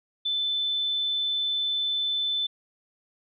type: tone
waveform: sine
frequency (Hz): 3520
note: A7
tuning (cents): 0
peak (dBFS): -24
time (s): 0.25-2.47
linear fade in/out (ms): 10
effects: none